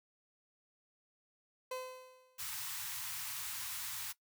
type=tone with exponential decay; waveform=30% pulse; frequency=512 Hz; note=C5; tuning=38 cents flat; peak=-35 dBFS; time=1.71-2.5 s; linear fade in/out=5 ms; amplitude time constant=170 ms
type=band-stop noise; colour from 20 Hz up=white; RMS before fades=-42 dBFS; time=2.38-4.13 s; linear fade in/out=20 ms; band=140 to 850 Hz; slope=48 dB/octave
effects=noise-tail reverb RT60 0.1 s tail -18 dB re dry + high-pass 80 Hz 12 dB/octave